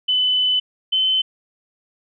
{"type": "tone pair in turn", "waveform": "sine", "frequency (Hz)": [3011, 3058], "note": ["F#7", "G7"], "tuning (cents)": [30, -44], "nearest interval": "unison", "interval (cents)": 26, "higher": "second", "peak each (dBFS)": -15, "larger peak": "neither", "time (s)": [[0.08, 0.6], [0.92, 1.22]], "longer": "first", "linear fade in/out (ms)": 10, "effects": []}